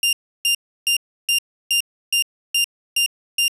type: tone bursts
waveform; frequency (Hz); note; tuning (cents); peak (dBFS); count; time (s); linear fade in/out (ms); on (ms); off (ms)
sawtooth; 2794; F7; 0; -12; 9; 0.03-3.481; 2; 99; 320
effects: resampled to 32000 Hz

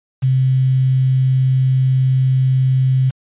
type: tone with quantisation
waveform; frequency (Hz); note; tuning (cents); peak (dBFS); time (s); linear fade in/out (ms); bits
sine; 130.81; C3; 0; -11; 0.22-3.11; 20; 6
effects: resampled to 8000 Hz

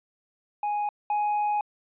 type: tone pair in turn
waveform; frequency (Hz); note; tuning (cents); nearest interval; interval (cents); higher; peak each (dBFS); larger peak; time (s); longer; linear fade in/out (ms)
triangle; 830 / 834.1; G#5 / G#5; -1 / +7; unison; 8; second; -23 / -21; second; 0.63-0.89 / 1.1-1.61; second; 2
effects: resampled to 8000 Hz

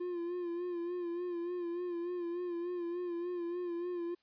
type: tone with vibrato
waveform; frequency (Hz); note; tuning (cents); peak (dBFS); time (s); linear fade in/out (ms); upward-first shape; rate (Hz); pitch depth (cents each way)
triangle; 349.2; F4; 0; -33; 0-4.15; 10; sine; 3.4; 47
effects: white hiss -75 dBFS RMS until 4.22 s + resampled to 11025 Hz

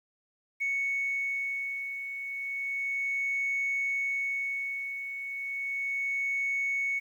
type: beating tone pair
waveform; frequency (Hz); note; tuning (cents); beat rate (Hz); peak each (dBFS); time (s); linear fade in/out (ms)
sine; 2217 / 2217.33; C#7 / C#7; 0 / 0; 0.33; -36 / -29; 0.6-7; 20
effects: tanh soft clip ceiling -23 dBFS + 10-bit

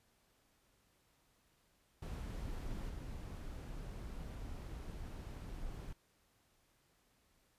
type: noise with level steps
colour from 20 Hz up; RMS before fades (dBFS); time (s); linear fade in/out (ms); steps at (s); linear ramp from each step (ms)
brown; -43 / -46; 2.02-5.93; 5; 2.89; 10
effects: pink hiss -74 dBFS RMS until 7.58 s + resampled to 32000 Hz

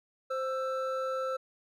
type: tone pair together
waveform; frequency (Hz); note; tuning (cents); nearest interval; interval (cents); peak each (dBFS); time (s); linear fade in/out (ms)
triangle; 523.3 / 1329.3; C5 / E6; 0 / +14; octave + major third; 1614; -30 / -33; 0.3-1.37; 10
effects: none

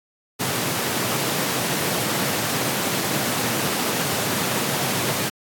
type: high-pass noise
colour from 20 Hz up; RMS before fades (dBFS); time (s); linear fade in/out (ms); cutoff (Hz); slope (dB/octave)
pink; -24; 0.39-5.3; 20; 110; 48
effects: AAC 64 kbps

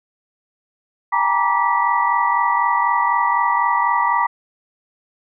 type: tone cluster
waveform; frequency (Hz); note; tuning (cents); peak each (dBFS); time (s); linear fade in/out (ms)
sine; 801 / 912 / 956 / 1164 / 1958; G5 / A#5 / A#5 / D6 / B6; +37 / -38 / +43 / -16 / -15; -26 / -22 / -18 / -20 / -24; 1.12-4.27; 10
effects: none

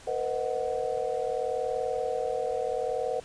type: chord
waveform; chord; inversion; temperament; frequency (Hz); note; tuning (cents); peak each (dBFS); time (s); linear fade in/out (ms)
sine; B major seventh; third; equal with one note detuned; 466.2 / 506.9 / 622.3 / 740; A#4 / B4 / D#5 / F#5; 0 / +45 / 0 / 0; -32 / -31 / -35 / -34; 0.07-3.2; 5
effects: pink hiss -50 dBFS RMS until 3.24 s + resampled to 22050 Hz

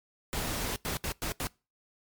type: noise bursts at uneven times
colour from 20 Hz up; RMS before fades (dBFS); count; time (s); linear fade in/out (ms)
pink; -33; 5; 0.33-0.76 / 0.85-0.97 / 1.04-1.12 / 1.22-1.32 / 1.4-1.47; 0
effects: noise-tail reverb RT60 0.3 s tail -24 dB re dry + MP3 96 kbps

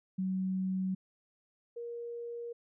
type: tone pair in turn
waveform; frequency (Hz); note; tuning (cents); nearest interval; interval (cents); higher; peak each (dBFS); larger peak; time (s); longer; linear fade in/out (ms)
sine; 188 / 471.8; F#3 / A#4; +28 / +21; octave + major third; 1593; second; -30 / -38; first; 0.18-0.95 / 1.76-2.53; neither; 10
effects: none

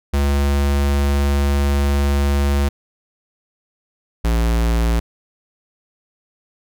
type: tone pair in turn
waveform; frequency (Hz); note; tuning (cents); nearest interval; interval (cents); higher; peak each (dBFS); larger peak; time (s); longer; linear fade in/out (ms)
square; 70.6 / 57.28; C#2 / A#1; +32 / -30; major third; 362; first; -15; neither; 0.13-2.69 / 4.24-5; first; 10
effects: none

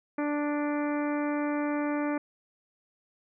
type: harmonic tone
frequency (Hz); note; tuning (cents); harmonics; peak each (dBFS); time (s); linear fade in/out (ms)
293.7; D4; 0; 1 / 2 / 3 / 4 / 5 / 6 / 7 / 8; -28 / -34 / -38 / -40 / -42 / -44 / -45 / -46; 0.18-2.18; 5
effects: none

